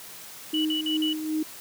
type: tone with tremolo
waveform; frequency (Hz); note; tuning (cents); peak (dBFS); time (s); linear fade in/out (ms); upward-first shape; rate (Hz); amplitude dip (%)
sine; 311.1; D#4; 0; -23; 0.53-1.43; 5; sine; 2.6; 55
type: tone bursts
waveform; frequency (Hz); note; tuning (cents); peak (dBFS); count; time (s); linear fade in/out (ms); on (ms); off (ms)
sine; 2951; F#7; -5; -26; 4; 0.54-1.13; 2; 110; 50
effects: white hiss -43 dBFS RMS until 1.6 s + high-pass 100 Hz 12 dB/octave